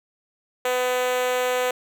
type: tone with high-pass filter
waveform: 5% pulse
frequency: 251 Hz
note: B3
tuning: 28 cents sharp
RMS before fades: -23 dBFS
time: 0.65-1.71 s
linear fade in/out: 2 ms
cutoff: 530 Hz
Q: 5
effects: none